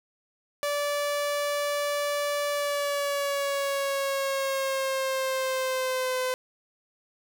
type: tone with pitch glide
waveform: sawtooth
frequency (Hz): 580 to 510.8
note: D5 to C5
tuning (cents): -22 to -42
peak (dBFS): -22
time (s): 0.63-6.34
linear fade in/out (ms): 0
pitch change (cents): -220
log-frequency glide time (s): 2.51-6.18
effects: none